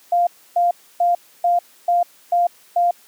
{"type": "tone bursts", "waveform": "sine", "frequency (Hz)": 698.5, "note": "F5", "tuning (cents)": 0, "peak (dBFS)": -13, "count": 7, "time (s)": [0.12, 2.91], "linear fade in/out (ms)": 5, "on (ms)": 150, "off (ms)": 290, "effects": ["white hiss -51 dBFS RMS until 3.07 s", "high-pass 200 Hz 12 dB/octave"]}